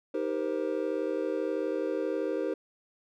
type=chord; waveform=triangle; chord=C minor seventh; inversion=first; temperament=just; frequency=314 / 392.4 / 470.9 / 523.3 Hz; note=Eb4 / G4 / Bb4 / C5; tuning=+16 / +2 / +18 / 0 cents; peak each=-32 dBFS; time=0.14-2.54 s; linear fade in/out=5 ms; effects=none